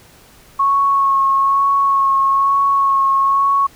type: tone with vibrato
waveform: sine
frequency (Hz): 1099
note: C#6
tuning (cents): -15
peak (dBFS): -11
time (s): 0.59-3.67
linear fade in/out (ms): 10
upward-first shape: sine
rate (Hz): 1.1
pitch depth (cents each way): 17
effects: pink hiss -46 dBFS RMS until 3.75 s